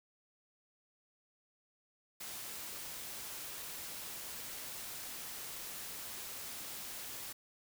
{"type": "noise", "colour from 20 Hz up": "white", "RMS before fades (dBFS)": -45, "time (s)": [2.2, 7.33], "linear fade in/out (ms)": 10, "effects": []}